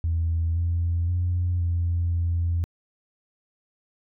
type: tone with pitch steps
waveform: sine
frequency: 82.7 / 85.2 / 88.5 / 85.9 / 85.3 Hz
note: E2 / F2 / F2 / F2 / F2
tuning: +6 / -42 / +23 / -28 / -40 cents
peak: -20 dBFS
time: 0.04-2.64 s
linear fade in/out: 0 ms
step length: 520 ms
effects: tanh soft clip ceiling -17 dBFS